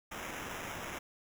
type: noise with sample-and-hold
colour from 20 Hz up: blue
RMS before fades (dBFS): -42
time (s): 0.11-0.99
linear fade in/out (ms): 10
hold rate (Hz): 4410
effects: none